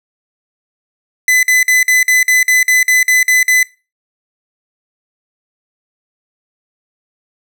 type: tone bursts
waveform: 45% pulse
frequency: 2010 Hz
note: B6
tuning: 30 cents sharp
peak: -8 dBFS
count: 12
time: 1.28-3.63 s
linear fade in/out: 2 ms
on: 150 ms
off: 50 ms
effects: noise-tail reverb RT60 0.3 s tail -21 dB re dry